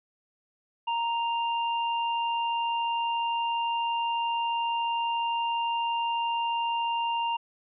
sine tone pair together, 931.5 / 2794 Hz, A#5 / F7, -2 / 0 cents, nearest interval octave + perfect fifth, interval 1902 cents, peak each -26 / -34 dBFS, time 0.87-7.37 s, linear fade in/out 10 ms, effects none

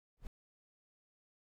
brown noise with exponential growth, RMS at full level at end -40 dBFS, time 0.17-0.27 s, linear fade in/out 1 ms, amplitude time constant 21 ms, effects none

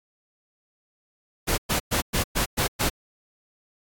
pink noise bursts, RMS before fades -23 dBFS, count 7, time 1.47-2.9 s, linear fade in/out 20 ms, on 110 ms, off 110 ms, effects AAC 64 kbps

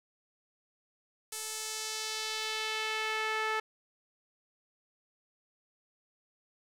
sawtooth tone with band-pass filter sweep, 436.8 Hz, A4, 13 cents flat, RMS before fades -35 dBFS, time 1.32-3.6 s, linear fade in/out 5 ms, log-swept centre 8900 to 1600 Hz, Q 1.2, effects 10-bit

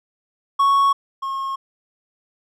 triangle tone pair in turn, 1108.7 / 1082.1 Hz, C#6 / C#6, 0 / -42 cents, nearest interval unison, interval 42 cents, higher first, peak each -11 / -21 dBFS, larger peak first, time 0.59-0.93 / 1.22-1.56 s, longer neither, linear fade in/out 10 ms, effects none

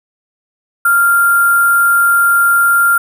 sine tone with sample-and-hold, 1391 Hz, F6, 7 cents flat, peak -7 dBFS, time 0.85-2.98 s, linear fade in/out 5 ms, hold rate 11025 Hz, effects none

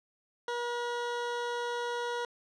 20% pulse tone, 479.8 Hz, A#4, 50 cents sharp, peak -27 dBFS, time 0.48-2.25 s, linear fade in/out 2 ms, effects low-pass 5000 Hz 12 dB/octave

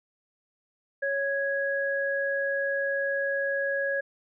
sine tone pair together, 554.4 / 1661.2 Hz, C#5 / G#6, 0 / 0 cents, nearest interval octave + perfect fifth, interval 1900 cents, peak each -28 dBFS, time 1.02-4.01 s, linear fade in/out 10 ms, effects none

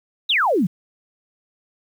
sine exponential sweep, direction down, 4020 to 155.56 Hz, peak -15 dBFS, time 0.29-0.67 s, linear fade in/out 10 ms, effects 8-bit

